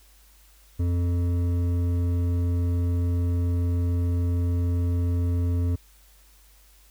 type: tone with hard clipping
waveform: triangle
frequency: 87.31 Hz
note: F2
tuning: in tune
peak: -23 dBFS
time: 0.79-5.76 s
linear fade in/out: 10 ms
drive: 13 dB
effects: added 50 Hz sine -54 dBFS peak until 6.9 s + white hiss -58 dBFS RMS until 6.9 s